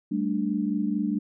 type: chord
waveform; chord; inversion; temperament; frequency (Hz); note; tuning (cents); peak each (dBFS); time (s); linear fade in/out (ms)
sine; G suspended second; none; just; 196 / 220.5 / 294; G3 / A3 / D4; 0 / +4 / +2; -28; 0.11-1.19; 10
effects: none